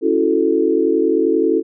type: chord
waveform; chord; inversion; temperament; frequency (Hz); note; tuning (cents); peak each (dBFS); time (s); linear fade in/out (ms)
sine; F# minor seventh; second; equal; 277.2 / 329.6 / 370 / 440; C#4 / E4 / F#4 / A4; 0 / 0 / 0 / 0; -21 / -17 / -19 / -17; 0.01-1.63; 50
effects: none